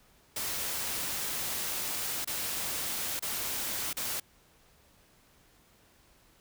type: noise with dropouts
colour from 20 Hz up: white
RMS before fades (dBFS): -34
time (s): 0.36-4.2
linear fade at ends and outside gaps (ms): 5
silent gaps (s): 2.247-2.273 / 3.194-3.223 / 3.931-3.968
effects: pink hiss -63 dBFS RMS until 6.4 s